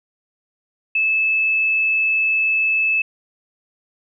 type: tone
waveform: sine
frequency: 2613 Hz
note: E7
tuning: 16 cents flat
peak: -15 dBFS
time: 0.95-3.02 s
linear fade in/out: 5 ms
effects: none